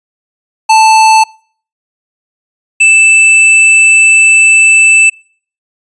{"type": "tone pair in turn", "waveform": "square", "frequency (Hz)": [880, 2642], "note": ["A5", "E7"], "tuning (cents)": [0, 3], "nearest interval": "octave + perfect fifth", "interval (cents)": 1903, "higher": "second", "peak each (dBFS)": -3, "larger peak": "neither", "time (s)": [[0.69, 1.24], [2.8, 5.1]], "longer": "second", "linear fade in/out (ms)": 10, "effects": ["noise-tail reverb RT60 0.5 s tail -26 dB re dry", "resampled to 22050 Hz"]}